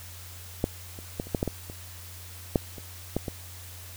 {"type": "clicks", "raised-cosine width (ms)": 2, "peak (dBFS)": [-10, -28, -15, -29, -11, -12, -15, -27, -7, -27, -12, -18], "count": 12, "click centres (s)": [0.641, 0.989, 1.199, 1.27, 1.348, 1.429, 1.477, 1.699, 2.558, 2.782, 3.166, 3.282], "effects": ["added 89 Hz sine -44 dBFS peak until 3.96 s", "white hiss -46 dBFS RMS until 3.96 s"]}